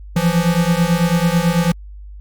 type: beating tone pair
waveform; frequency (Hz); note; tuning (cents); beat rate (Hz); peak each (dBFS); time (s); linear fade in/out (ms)
square; 166.3 / 175.4; E3 / F3; +16 / +8; 9.1; -17; 0.16-1.72; 5
effects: added 50 Hz sine -32 dBFS peak until 2.2 s + Opus 48 kbps